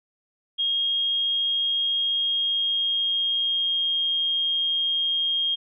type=tone with pitch glide; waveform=sine; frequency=3253 to 3234 Hz; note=G#7 to G#7; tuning=-37 to -47 cents; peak=-21 dBFS; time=0.58-5.56 s; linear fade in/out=20 ms; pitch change=-10 cents; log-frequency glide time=2.01-4.03 s; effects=none